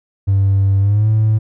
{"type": "tone with pitch glide", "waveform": "triangle", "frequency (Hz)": [98, 108.74], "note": ["G2", "A2"], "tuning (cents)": [0, -20], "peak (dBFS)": -7, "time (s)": [0.27, 1.39], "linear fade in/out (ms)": 20, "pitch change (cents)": 180, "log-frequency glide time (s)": [0.8, 1.08], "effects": ["tanh soft clip ceiling -6 dBFS"]}